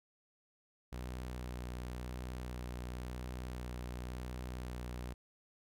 sawtooth tone with vibrato, 61.74 Hz, B1, in tune, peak -37 dBFS, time 0.92-5.14 s, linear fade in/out 10 ms, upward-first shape sine, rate 0.94 Hz, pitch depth 16 cents each way, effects none

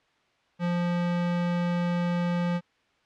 square tone, 174.61 Hz, F3, in tune, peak -25 dBFS, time 0.59-2.61 s, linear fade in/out 50 ms, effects white hiss -66 dBFS RMS until 3.05 s + low-pass 3000 Hz 12 dB/octave

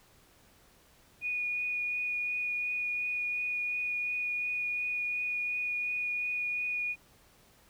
sine tone with vibrato, 2458 Hz, D#7, 22 cents flat, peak -30 dBFS, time 1.21-6.96 s, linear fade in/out 50 ms, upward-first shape triangle, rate 2.8 Hz, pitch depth 10 cents each way, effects pink hiss -62 dBFS RMS until 7.69 s

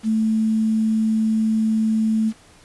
sine tone with quantisation, 220 Hz, A3, in tune, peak -16 dBFS, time 0.03-2.33 s, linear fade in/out 50 ms, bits 7, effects pink hiss -50 dBFS RMS until 2.64 s + resampled to 24000 Hz

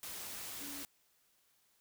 sine tone in noise, 283.8 Hz, C#4, 41 cents sharp, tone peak -49 dBFS, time 0.61-0.83 s, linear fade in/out 0 ms, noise white, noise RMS -45 dBFS, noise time 0.03-0.85 s, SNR -7 dB, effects white hiss -73 dBFS RMS until 1.8 s

